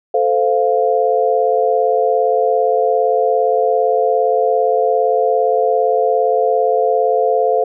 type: chord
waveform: sine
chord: F major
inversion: first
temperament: equal with one note detuned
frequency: 440 / 517.5 / 698.5 Hz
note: A4 / C5 / F5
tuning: 0 / -19 / 0 cents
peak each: -16 dBFS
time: 0.14-7.64 s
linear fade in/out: 5 ms
effects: none